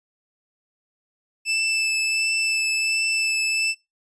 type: tone with vibrato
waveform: sawtooth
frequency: 2637 Hz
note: E7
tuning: in tune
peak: -17 dBFS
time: 1.45-3.75 s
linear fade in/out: 50 ms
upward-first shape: triangle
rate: 1.4 Hz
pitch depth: 12 cents each way
effects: noise-tail reverb RT60 0.2 s tail -21 dB re dry + resampled to 22050 Hz